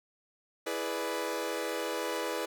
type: chord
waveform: sawtooth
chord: E dominant seventh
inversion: none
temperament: equal with one note detuned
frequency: 329.6 / 419.4 / 493.9 / 587.3 Hz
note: E4 / G#4 / B4 / D5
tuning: 0 / +17 / 0 / 0 cents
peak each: -35 / -34 / -32 / -35 dBFS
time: 0.66-2.46 s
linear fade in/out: 10 ms
effects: none